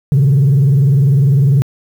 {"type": "tone with vibrato", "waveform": "sine", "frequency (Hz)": 137.4, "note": "C#3", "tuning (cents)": -15, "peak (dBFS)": -5, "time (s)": [0.12, 1.62], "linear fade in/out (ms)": 0, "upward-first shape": "square", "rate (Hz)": 20, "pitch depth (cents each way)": 140, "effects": ["tanh soft clip ceiling -5 dBFS", "7-bit"]}